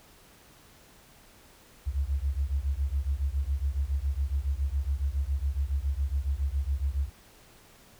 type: beating tone pair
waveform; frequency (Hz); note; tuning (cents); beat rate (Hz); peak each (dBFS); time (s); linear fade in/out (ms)
sine; 66.1 / 73.3; C2 / D2; +18 / -3; 7.2; -28 / -29; 1.86-7.1; 20
effects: tanh soft clip ceiling -18 dBFS + pink hiss -56 dBFS RMS until 7.99 s